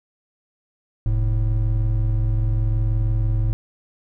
triangle tone pair together, 43.18 / 108.8 Hz, F1 / A2, -19 / -19 cents, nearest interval octave + major third, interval 1600 cents, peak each -18 dBFS, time 1.06-3.53 s, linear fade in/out 0 ms, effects none

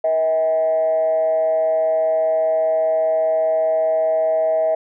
sine tone with frequency modulation, 640 Hz, D#5, 49 cents sharp, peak -14 dBFS, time 0.04-4.75 s, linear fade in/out 5 ms, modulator 165 Hz, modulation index 0.4, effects tanh soft clip ceiling -10 dBFS

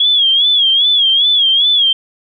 sine tone with vibrato, 3322 Hz, G#7, in tune, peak -8 dBFS, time 0-1.93 s, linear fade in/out 5 ms, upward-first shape sine, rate 2.5 Hz, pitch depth 100 cents each way, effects none

